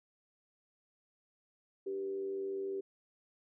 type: tone with frequency modulation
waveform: sine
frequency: 389.9 Hz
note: G4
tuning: 9 cents flat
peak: -35 dBFS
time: 1.86-2.81 s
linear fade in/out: 10 ms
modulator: 94.1 Hz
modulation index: 0.38
effects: none